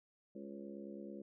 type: harmonic tone with a mistuned harmonic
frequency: 69.3 Hz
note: C#2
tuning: in tune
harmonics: 3 / 4 / 5 / 6 / 7 / 8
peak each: -49 / -54 / -51 / -58 / -56 / -56 dBFS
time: 0.35-1.22 s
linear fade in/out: 5 ms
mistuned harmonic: 7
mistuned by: +42 cents
effects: none